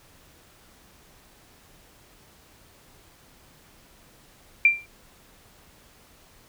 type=tone with exponential decay; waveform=sine; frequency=2365 Hz; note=D7; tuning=12 cents sharp; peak=-10 dBFS; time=4.65-4.86 s; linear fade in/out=2 ms; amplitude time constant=44 ms; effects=pink hiss -55 dBFS RMS until 6.48 s